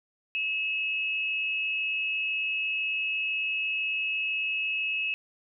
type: tone pair together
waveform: sine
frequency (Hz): 2592 / 2846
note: E7 / F7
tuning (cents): -30 / +32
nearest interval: major second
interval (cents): 162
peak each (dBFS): -27 / -36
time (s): 0.35-5.14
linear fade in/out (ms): 0
effects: none